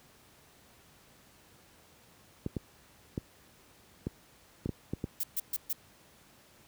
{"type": "clicks", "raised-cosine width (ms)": 3, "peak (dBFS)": -19, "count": 8, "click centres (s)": [2.463, 2.567, 3.178, 4.069, 4.659, 4.692, 4.935, 5.041]}
{"type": "noise bursts", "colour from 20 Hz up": "violet", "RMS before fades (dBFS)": -32, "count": 4, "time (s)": [5.2, 5.73], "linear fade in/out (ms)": 5, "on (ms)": 35, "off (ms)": 130}
{"effects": ["pink hiss -60 dBFS RMS until 6.67 s", "high-pass 60 Hz 12 dB/octave"]}